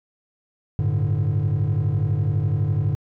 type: chord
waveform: triangle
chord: G suspended second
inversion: none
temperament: equal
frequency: 98 / 110 / 146.83 Hz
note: G2 / A2 / D3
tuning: 0 / 0 / 0 cents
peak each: -20 dBFS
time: 0.79-2.95 s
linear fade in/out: 0 ms
effects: tanh soft clip ceiling -13 dBFS